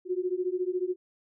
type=beating tone pair; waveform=sine; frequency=357.5 / 371.5 Hz; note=F4 / F#4; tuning=+41 / +7 cents; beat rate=14 Hz; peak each=-30 dBFS; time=0.05-0.96 s; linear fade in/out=50 ms; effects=none